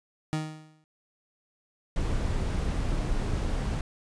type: tone with exponential decay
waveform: 30% pulse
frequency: 155.56 Hz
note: D#3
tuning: in tune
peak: -22 dBFS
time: 0.33-0.84 s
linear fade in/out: 0 ms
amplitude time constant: 110 ms
type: noise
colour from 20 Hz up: brown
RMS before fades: -28 dBFS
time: 1.96-3.81 s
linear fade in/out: 2 ms
effects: resampled to 22050 Hz